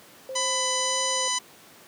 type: tone with vibrato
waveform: sine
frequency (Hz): 523.3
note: C5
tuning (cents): 0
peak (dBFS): -32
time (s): 0.29-1.28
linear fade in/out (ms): 2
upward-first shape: sine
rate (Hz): 1.7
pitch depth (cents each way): 18
type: harmonic tone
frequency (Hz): 1000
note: B5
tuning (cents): +21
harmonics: 1 / 2 / 3 / 4 / 5 / 6 / 7 / 9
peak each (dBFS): -30 / -34 / -32 / -33 / -35 / -30 / -32 / -35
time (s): 0.35-1.39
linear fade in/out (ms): 10
effects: pink hiss -50 dBFS RMS until 1.87 s + high-pass 200 Hz 12 dB/octave

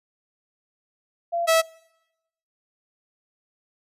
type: tone pair in turn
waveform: sine / sawtooth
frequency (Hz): 684 / 651.5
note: F5 / E5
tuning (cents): -36 / -20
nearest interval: minor second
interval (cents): 84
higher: first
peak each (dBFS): -22 / -12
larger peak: second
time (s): 1.32-1.47 / 1.47-1.62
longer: neither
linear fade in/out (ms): 20
effects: noise-tail reverb RT60 0.9 s tail -25 dB re dry + resampled to 32000 Hz

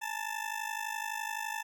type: ring-modulated tone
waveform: 20% pulse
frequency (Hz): 880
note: A5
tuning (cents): 0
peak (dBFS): -27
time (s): 0.01-1.63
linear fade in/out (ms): 20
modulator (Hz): 25.9
effects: none

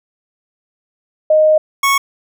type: tone pair in turn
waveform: sine / 25% pulse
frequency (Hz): 620 / 1104.7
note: D#5 / C#6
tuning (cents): -6 / -6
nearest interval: minor seventh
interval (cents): 1000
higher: second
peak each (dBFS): -7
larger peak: neither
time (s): 1.3-1.58 / 1.83-1.98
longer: first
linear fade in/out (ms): 5
effects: none

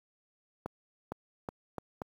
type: accelerating click train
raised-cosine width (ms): 1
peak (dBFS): -22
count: 5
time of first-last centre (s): 0.66-2.018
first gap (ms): 460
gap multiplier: 0.8
effects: high-pass 80 Hz 12 dB/octave + 9-bit

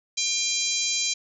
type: harmonic tone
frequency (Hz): 799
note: G5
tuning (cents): +33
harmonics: 3 / 4 / 5 / 6 / 7 / 8 / 9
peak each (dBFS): -32 / -34 / -29 / -32 / -32 / -29 / -31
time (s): 0.17-1.14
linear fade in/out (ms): 10
effects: none

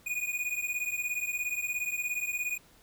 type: beating tone pair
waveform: square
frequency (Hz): 2452 / 2469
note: D#7 / D#7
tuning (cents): -26 / -14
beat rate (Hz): 17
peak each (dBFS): -35 / -34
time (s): 0.06-2.58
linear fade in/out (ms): 10
effects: pink hiss -60 dBFS RMS until 2.82 s

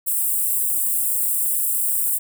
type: high-pass noise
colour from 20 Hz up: white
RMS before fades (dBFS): -21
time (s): 0.06-2.19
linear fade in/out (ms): 20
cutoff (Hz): 7800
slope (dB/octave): 96
effects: none

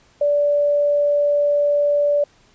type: tone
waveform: sine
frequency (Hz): 581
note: D5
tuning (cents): -19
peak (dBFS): -14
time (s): 0.21-2.24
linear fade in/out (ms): 5
effects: pink hiss -55 dBFS RMS until 2.54 s + resampled to 16000 Hz

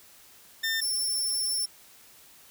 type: tone pair in turn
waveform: 20% pulse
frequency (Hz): 1800 / 5394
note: A6 / E8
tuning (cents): +39 / +39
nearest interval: octave + perfect fifth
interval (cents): 1900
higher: second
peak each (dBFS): -21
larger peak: neither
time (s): 0.63-0.81 / 0.81-1.66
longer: second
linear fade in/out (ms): 10
effects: white hiss -54 dBFS RMS until 2.5 s

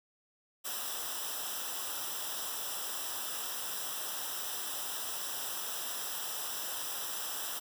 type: noise with comb filter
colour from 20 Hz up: white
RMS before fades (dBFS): -38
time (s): 0.64-7.6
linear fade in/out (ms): 20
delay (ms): 0.45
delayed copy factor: -0.8
effects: none

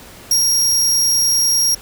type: tone with ADSR envelope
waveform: sawtooth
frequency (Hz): 5610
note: F8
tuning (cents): +7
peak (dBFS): -8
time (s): 0.31-1.75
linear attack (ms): 3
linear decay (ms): 83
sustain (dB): -2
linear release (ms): 8
effects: pink hiss -39 dBFS RMS until 1.81 s

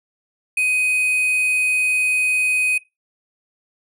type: tone pair together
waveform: sine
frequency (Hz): 2505 / 9441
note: D#7 / D9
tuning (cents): +11 / +8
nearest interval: octave + major seventh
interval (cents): 2297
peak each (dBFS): -14 / -25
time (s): 0.57-2.78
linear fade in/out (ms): 5
effects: noise-tail reverb RT60 0.2 s tail -20 dB re dry + tanh soft clip ceiling -14 dBFS

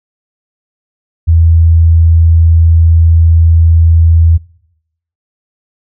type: tone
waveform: sine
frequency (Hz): 82.41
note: E2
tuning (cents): 0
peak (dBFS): -3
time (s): 1.27-4.38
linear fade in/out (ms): 20
effects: noise-tail reverb RT60 0.8 s tail -23 dB re dry

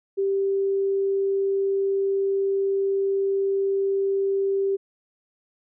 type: tone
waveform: sine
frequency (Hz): 392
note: G4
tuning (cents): 0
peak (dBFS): -20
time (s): 0.17-4.77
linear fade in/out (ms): 20
effects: none

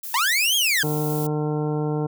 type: noise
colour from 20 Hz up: violet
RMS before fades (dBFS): -33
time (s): 0.03-1.27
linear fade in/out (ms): 5
type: linear two-way sweep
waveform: sawtooth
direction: up then down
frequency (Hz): 871 to 3322 to 1535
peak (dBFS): -15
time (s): 0.14-0.83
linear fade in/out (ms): 2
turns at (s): 0.56
type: harmonic tone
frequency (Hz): 151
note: D3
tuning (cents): +48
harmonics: 1 / 2 / 3 / 4 / 5 / 6 / 7 / 9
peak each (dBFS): -24 / -28 / -27 / -39 / -35 / -38 / -43 / -44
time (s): 0.83-2.07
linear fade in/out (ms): 10
effects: none

